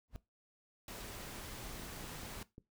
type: noise with exponential growth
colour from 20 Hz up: brown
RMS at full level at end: -43 dBFS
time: 0.08-0.16 s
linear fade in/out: 0 ms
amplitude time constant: 16 ms
type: noise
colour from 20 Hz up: pink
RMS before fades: -47 dBFS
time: 0.88-2.43 s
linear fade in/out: 2 ms
type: clicks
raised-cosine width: 3 ms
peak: -38 dBFS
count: 10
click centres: 1.797 / 1.835 / 1.97 / 2.009 / 2.042 / 2.165 / 2.198 / 2.234 / 2.415 / 2.581 s
effects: noise-tail reverb RT60 0.2 s tail -18 dB re dry